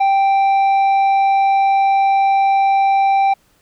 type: tone with tanh clipping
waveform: sine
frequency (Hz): 784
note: G5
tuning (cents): 0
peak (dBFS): -12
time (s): 0-3.34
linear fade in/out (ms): 10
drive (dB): 6
effects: pink hiss -57 dBFS RMS until 3.61 s